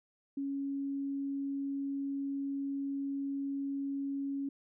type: tone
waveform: sine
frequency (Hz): 277.2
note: C#4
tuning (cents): 0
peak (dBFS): -33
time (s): 0.37-4.49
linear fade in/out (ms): 5
effects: none